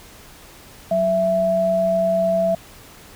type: tone pair together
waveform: sine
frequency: 186.05 / 663 Hz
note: F#3 / E5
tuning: +10 / +10 cents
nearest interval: octave + minor seventh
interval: 2200 cents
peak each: -25 / -16 dBFS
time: 0.91-2.55 s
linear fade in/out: 5 ms
effects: pink hiss -44 dBFS RMS until 3.15 s